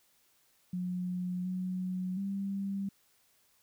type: tone with pitch steps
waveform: sine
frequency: 180.4 / 184 / 196.8 Hz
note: F#3 / F#3 / G3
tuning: -44 / -9 / +7 cents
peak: -32 dBFS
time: 0.73-2.89 s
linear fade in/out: 5 ms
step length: 720 ms
effects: white hiss -69 dBFS RMS until 3.62 s